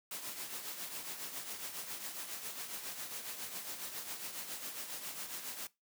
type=noise with tremolo; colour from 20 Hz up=white; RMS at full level=-41 dBFS; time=0.11-5.67 s; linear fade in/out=2 ms; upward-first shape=triangle; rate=7.3 Hz; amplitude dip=60%; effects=noise-tail reverb RT60 0.2 s tail -20 dB re dry + high-pass 150 Hz 12 dB/octave